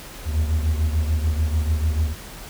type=beating tone pair; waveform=triangle; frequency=76.5 / 83.3 Hz; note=D#2 / E2; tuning=-29 / +19 cents; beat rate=6.8 Hz; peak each=-17 / -24 dBFS; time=0.25-2.15 s; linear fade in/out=50 ms; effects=added 42 Hz sine -42 dBFS peak until 2.49 s + pink hiss -39 dBFS RMS until 2.49 s